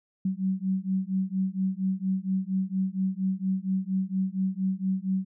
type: beating tone pair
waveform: sine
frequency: 187.5 / 191.8 Hz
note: F#3 / G3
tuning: +23 / -37 cents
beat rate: 4.3 Hz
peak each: -28 dBFS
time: 0.25-5.25 s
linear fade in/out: 5 ms
effects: none